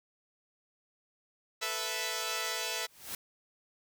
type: chord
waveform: 5% pulse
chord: A suspended second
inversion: none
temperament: equal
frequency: 440 / 493.9 / 659.3 Hz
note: A4 / B4 / E5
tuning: 0 / 0 / 0 cents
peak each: -27 / -26 / -25 dBFS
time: 1.61-2.87 s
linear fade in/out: 20 ms
type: noise with exponential growth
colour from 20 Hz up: white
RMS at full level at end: -36 dBFS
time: 2.8-3.15 s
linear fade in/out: 2 ms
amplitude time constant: 74 ms
effects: none